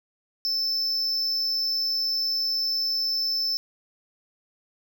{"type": "tone with amplitude modulation", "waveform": "triangle", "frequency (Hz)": 5274, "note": "E8", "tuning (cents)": 0, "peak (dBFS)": -20, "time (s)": [0.45, 3.57], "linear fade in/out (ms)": 0, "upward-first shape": "sine", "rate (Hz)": 230, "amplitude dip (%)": 45, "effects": []}